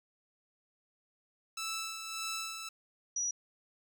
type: tone with tremolo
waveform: 10% pulse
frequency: 1318.5 Hz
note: E6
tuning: in tune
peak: -27 dBFS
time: 1.57-2.69 s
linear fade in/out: 5 ms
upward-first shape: sine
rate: 1.7 Hz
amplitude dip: 50%
type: tone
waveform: sine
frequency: 5830 Hz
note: F#8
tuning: 26 cents flat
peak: -31 dBFS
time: 3.16-3.31 s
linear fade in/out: 5 ms
effects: none